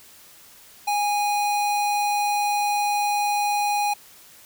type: tone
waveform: square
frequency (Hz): 824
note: G#5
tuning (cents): -14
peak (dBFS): -21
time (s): 0.87-3.94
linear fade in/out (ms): 10
effects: white hiss -49 dBFS RMS until 4.45 s